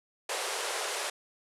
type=band-pass noise; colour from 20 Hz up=pink; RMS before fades=-34 dBFS; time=0.29-1.1 s; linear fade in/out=5 ms; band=410 to 11000 Hz; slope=48 dB/octave; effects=none